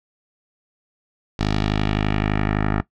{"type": "tone with low-pass filter sweep", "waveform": "10% pulse", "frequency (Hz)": 51.8, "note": "G#1", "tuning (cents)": -4, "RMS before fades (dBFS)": -21, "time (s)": [1.39, 2.81], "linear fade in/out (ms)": 5, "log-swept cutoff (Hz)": [4700, 1600], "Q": 1.7, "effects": ["noise-tail reverb RT60 0.1 s tail -17 dB re dry"]}